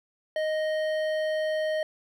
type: tone with hard clipping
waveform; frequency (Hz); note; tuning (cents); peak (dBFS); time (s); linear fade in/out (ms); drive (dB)
sine; 622.3; D#5; 0; -27; 0.36-1.83; 2; 11
effects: none